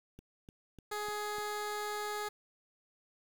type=click train; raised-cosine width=3 ms; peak=-38 dBFS; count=5; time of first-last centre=0.19-1.384 s; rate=3.35 Hz
type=tone; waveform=15% pulse; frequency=418.4 Hz; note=G#4; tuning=13 cents sharp; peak=-29 dBFS; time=0.91-2.29 s; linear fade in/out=10 ms
effects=9-bit